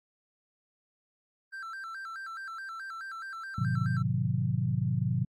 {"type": "tone with vibrato", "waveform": "triangle", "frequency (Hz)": 1449, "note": "F#6", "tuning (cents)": -37, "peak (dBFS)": -36, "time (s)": [1.52, 4.03], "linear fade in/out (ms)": 20, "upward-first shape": "square", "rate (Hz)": 4.7, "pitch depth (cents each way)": 140}
{"type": "chord", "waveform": "sine", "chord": "G# diminished seventh", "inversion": "none", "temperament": "just", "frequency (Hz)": [103.83, 124.59, 149.51, 179.41], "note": ["G#2", "B2", "D3", "F3"], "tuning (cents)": [0, 16, 31, 47], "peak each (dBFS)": [-33, -29, -33, -33], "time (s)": [3.58, 5.25], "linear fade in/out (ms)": 5}
{"effects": ["AAC 64 kbps"]}